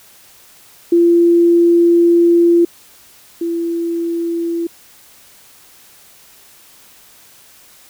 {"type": "tone pair in turn", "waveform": "sine", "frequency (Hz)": [342.1, 337.2], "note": ["F4", "E4"], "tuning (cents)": [-36, 39], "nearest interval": "unison", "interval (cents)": 25, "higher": "first", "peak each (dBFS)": [-7, -16], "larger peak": "first", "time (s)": [[0.92, 2.65], [3.41, 4.67]], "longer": "first", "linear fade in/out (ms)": 5, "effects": ["white hiss -45 dBFS RMS until 7.89 s"]}